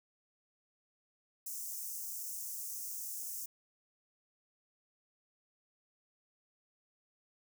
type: high-pass noise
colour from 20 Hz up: white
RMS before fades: -42 dBFS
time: 1.46-3.46 s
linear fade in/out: 5 ms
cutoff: 5700 Hz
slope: 48 dB/octave
effects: none